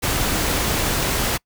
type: noise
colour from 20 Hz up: pink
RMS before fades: -21 dBFS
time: 0.02-1.38 s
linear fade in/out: 20 ms
effects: noise-tail reverb RT60 0.1 s tail -26 dB re dry